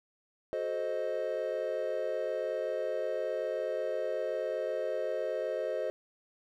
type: chord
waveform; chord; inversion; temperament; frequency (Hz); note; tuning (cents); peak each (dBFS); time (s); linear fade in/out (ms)
triangle; F# diminished seventh; none; equal with one note detuned; 370 / 435.4 / 523.3 / 622.3; F#4 / A4 / C5 / Eb5; 0 / -18 / 0 / 0; -39 / -36 / -33 / -33; 0.53-5.9; 0
effects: none